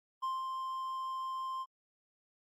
triangle tone with ADSR envelope, 1049 Hz, C6, 4 cents sharp, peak -30 dBFS, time 0.22-1.66 s, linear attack 18 ms, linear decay 180 ms, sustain -4 dB, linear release 45 ms, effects AAC 64 kbps

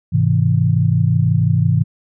sine chord, Ab augmented, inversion none, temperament just, 103.83 / 129.78 / 162.23 Hz, Ab2 / C3 / E3, 0 / -14 / -27 cents, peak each -16 dBFS, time 0.12-1.84 s, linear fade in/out 20 ms, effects none

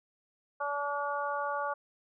harmonic tone, 287 Hz, D4, 40 cents flat, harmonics 2 / 3 / 4 / 5, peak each -36 / -36 / -35 / -38 dBFS, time 0.6-1.74 s, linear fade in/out 10 ms, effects none

